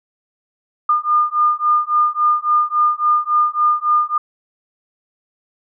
sine beating tone pair, 1210 / 1213.6 Hz, D#6 / D#6, -49 / -44 cents, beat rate 3.6 Hz, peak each -16 dBFS, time 0.89-4.18 s, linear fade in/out 5 ms, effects none

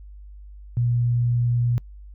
sine tone, 120.2 Hz, B2, 46 cents flat, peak -18 dBFS, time 0.77-1.78 s, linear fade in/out 0 ms, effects noise-tail reverb RT60 0.1 s tail -25 dB re dry + added 50 Hz sine -39 dBFS peak until 2.14 s

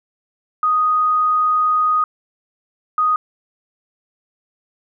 sine tone pair in turn, 1244.5 / 1244.5 Hz, D#6 / D#6, 0 / 0 cents, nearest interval unison, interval 0 cents, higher neither, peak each -13 dBFS, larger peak neither, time 0.63-2.04 / 2.98-3.16 s, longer first, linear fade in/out 2 ms, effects none

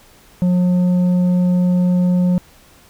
sine tone with tanh clipping, 179.6 Hz, F3, 49 cents sharp, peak -13 dBFS, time 0.42-2.38 s, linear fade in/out 0 ms, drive 6 dB, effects pink hiss -48 dBFS RMS until 2.89 s

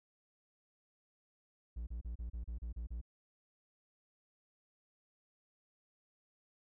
triangle tone bursts, 58 Hz, A#1, 8 cents flat, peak -37 dBFS, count 9, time 1.76-3.014 s, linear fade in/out 10 ms, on 110 ms, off 33 ms, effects none

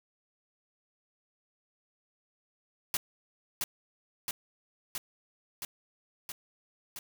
white noise with echo, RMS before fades -30 dBFS, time 2.94-2.97 s, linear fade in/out 2 ms, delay 670 ms, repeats 6, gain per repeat -2 dB, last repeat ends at 6.99 s, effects none

